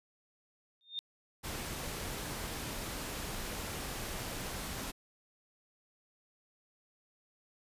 sine tone with exponential growth, 3646 Hz, A#7, 39 cents flat, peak -32 dBFS, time 0.81-0.99 s, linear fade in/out 0 ms, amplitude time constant 37 ms
pink noise, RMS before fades -40 dBFS, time 1.43-4.92 s, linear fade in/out 20 ms
effects resampled to 32000 Hz

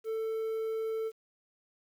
triangle tone, 443.9 Hz, A4, 15 cents sharp, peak -29 dBFS, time 0.04-1.12 s, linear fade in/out 50 ms, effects 10-bit

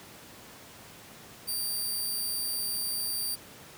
10% pulse tone, 4693 Hz, D8, 2 cents flat, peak -23 dBFS, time 1.47-3.36 s, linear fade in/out 20 ms, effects pink hiss -49 dBFS RMS until 3.77 s + high-pass 100 Hz 12 dB/octave

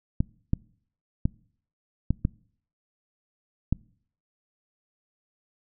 clicks, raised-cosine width 5 ms, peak -10 dBFS, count 6, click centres 0.205 / 0.534 / 1.255 / 2.106 / 2.251 / 3.726 s, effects noise-tail reverb RT60 0.6 s tail -25 dB re dry

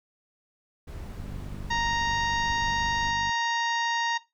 brown noise, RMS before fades -38 dBFS, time 0.87-3.11 s, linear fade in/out 10 ms
click train, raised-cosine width 5 ms, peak -29 dBFS, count 104, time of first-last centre 1.2-3.293 s, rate 49.2 Hz
harmonic tone, 932.3 Hz, A#5, in tune, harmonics 1 / 2 / 3 / 4 / 5 / 6 / 7, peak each -27 / -30 / -37 / -35 / -40 / -42 / -44 dBFS, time 1.7-4.18 s, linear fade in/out 10 ms
effects noise-tail reverb RT60 0.2 s tail -17 dB re dry

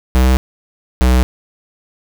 square tone pair in turn, 64.3 / 62.87 Hz, C2 / B1, -30 / +32 cents, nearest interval unison, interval 38 cents, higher first, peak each -9 dBFS, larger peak neither, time 0.15-0.37 / 1.01-1.23 s, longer neither, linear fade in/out 0 ms, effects none

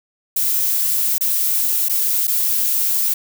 violet noise with dropouts, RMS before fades -18 dBFS, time 0.36-3.14 s, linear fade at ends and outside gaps 5 ms, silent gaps 1.182-1.208 / 1.886-1.895 / 2.271-2.277 s, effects none

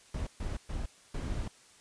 brown noise bursts at uneven times, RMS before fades -35 dBFS, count 4, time 0.14-0.27 / 0.4-0.57 / 0.69-0.86 / 1.14-1.48 s, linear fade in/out 5 ms, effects white hiss -59 dBFS RMS until 1.8 s + resampled to 22050 Hz

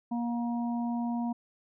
harmonic tone, 237 Hz, A#3, 29 cents sharp, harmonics 1 / 3 / 4, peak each -29 / -39 / -41 dBFS, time 0.11-1.33 s, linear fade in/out 10 ms, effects none

